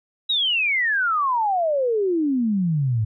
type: exponential sweep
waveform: sine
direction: down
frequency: 3900 to 104.2 Hz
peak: -18 dBFS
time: 0.29-3.05 s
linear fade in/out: 10 ms
effects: none